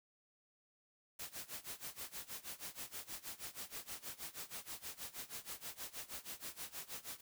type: noise with tremolo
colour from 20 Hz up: white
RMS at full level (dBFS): -45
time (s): 1.19-7.21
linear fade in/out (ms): 5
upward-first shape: sine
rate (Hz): 6.3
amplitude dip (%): 90
effects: none